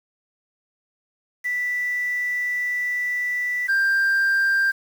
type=tone pair in turn; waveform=sine; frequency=1972 / 1586.1 Hz; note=B6 / G6; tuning=-3 / +20 cents; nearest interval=major third; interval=377 cents; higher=first; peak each=-21 / -14 dBFS; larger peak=second; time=1.44-3.68 / 3.68-4.72 s; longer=first; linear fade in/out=20 ms; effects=tanh soft clip ceiling -16 dBFS + 7-bit